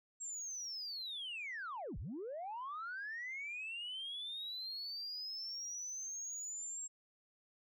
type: linear two-way sweep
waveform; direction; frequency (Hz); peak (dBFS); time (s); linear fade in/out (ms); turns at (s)
sine; down then up; 7570 to 33 to 7570; -40; 0.2-6.88; 20; 1.98
effects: tanh soft clip ceiling -38 dBFS